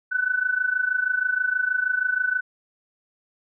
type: tone with amplitude modulation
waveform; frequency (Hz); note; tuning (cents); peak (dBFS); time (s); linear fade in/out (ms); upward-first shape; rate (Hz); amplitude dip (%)
sine; 1500; F#6; +23; -17; 0.11-2.41; 20; sine; 26.3; 80
effects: none